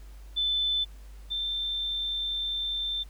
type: tone pair in turn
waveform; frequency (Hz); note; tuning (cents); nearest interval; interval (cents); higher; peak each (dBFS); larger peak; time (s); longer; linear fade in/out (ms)
sine; 3520 / 3565; A7 / A7; 0 / +22; unison; 22; second; -24 / -28; first; 0.36-0.85 / 1.3-3.04; second; 20
effects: added 50 Hz sine -43 dBFS peak until 3.09 s + pink hiss -59 dBFS RMS until 3.09 s